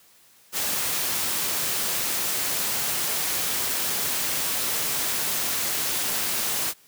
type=noise; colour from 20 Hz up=white; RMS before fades=-26 dBFS; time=0.52-6.74 s; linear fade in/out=50 ms; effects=white hiss -56 dBFS RMS until 6.87 s + high-pass 80 Hz 12 dB/octave